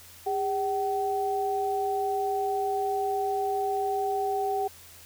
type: tone pair together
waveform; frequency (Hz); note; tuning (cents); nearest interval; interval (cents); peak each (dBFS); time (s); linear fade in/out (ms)
sine; 404.2 / 763; G#4 / G5; -47 / -47; major seventh; 1100; -29 / -27; 0.26-4.68; 10
effects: added 85 Hz sine -57 dBFS peak until 5.05 s + white hiss -50 dBFS RMS until 5.05 s